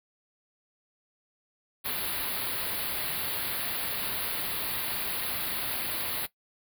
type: band-stop noise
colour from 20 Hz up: white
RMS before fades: -32 dBFS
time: 1.84-6.27 s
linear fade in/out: 20 ms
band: 4700 to 10000 Hz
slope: 96 dB/octave
effects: noise-tail reverb RT60 0.1 s tail -17 dB re dry